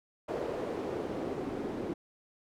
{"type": "noise with band-pass filter sweep", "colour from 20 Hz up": "pink", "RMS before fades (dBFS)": -36, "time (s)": [0.28, 1.94], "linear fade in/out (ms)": 10, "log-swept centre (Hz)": [490, 320], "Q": 1.9, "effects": []}